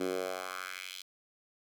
10% pulse tone with high-pass filter sweep, 92.5 Hz, F#2, in tune, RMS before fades -38 dBFS, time 0-1.02 s, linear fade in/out 5 ms, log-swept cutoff 290 to 3700 Hz, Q 2.1, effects none

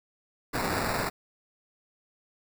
white noise with sample-and-hold, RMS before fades -29 dBFS, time 0.53-1.1 s, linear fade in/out 20 ms, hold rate 3150 Hz, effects none

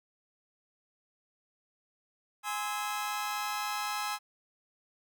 sawtooth chord, Ab augmented, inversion none, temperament just, 830.6 / 1038.3 / 1297.8 Hz, Ab5 / C6 / E6, 0 / -14 / -27 cents, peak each -32 / -35 / -33 dBFS, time 2.43-4.19 s, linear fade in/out 50 ms, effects none

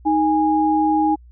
sine tone pair together, 312.2 / 824 Hz, D#4 / G#5, +6 / -14 cents, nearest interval octave + perfect fourth, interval 1680 cents, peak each -17 dBFS, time 0.05-1.16 s, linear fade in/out 20 ms, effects added 60 Hz sine -42 dBFS peak until 1.31 s

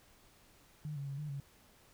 sine tone with pitch steps, 150.8 / 140.2 / 138.2 / 149.7 / 139.5 Hz, D3 / C#3 / C#3 / D3 / C#3, +46 / +20 / -5 / +33 / +11 cents, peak -38 dBFS, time 0.85-1.4 s, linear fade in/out 0 ms, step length 110 ms, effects pink hiss -64 dBFS RMS until 1.93 s

